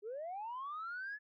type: linear sweep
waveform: sine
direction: up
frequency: 395.4 to 1729 Hz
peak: -39 dBFS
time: 0.02-1.19 s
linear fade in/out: 50 ms
effects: tanh soft clip ceiling -37 dBFS